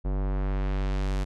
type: tone with low-pass filter sweep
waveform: square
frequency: 48.25 Hz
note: G1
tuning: 27 cents flat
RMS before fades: -27 dBFS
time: 0.04-1.25 s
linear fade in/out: 20 ms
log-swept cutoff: 750 to 9000 Hz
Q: 0.72
effects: none